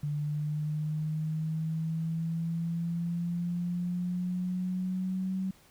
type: linear sweep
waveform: sine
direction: up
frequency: 146.8 to 189.6 Hz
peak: -29 dBFS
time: 0.03-5.51 s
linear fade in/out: 5 ms
effects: pink hiss -60 dBFS RMS until 5.7 s